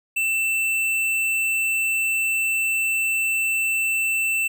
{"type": "tone with hard clipping", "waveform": "sine", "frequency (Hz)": 2670, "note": "E7", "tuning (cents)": 22, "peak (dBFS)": -21, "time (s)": [0.16, 4.48], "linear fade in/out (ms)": 10, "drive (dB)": 13, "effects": []}